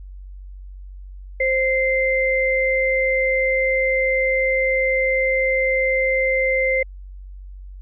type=tone pair together; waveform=sine; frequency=525.1 / 2084 Hz; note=C5 / C7; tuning=+6 / -7 cents; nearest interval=2 octaves; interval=2387 cents; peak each=-19 dBFS; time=1.4-6.83 s; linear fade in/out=5 ms; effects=added 47 Hz sine -34 dBFS peak until 7.81 s